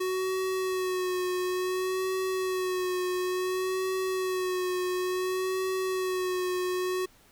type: tone with vibrato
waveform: square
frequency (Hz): 370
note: F#4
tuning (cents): 0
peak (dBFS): -28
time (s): 0-7.06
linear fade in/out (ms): 10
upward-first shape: sine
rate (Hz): 0.57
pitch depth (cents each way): 29
effects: pink hiss -59 dBFS RMS until 7.31 s